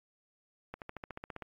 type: accelerating click train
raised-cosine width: 0.5 ms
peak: -26 dBFS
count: 11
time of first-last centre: 0.74-1.423 s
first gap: 78 ms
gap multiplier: 0.97
effects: AAC 32 kbps